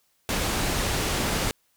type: low-pass noise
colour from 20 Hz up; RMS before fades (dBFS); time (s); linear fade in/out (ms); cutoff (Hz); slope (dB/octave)
pink; -26; 0.29-1.51; 0; 11000; 12
effects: white hiss -68 dBFS RMS until 1.76 s